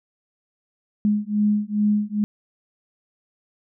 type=beating tone pair; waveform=sine; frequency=207.7 / 210.1 Hz; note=G#3 / G#3; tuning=0 / +20 cents; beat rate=2.4 Hz; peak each=-21 dBFS; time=1.05-2.24 s; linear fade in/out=0 ms; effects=none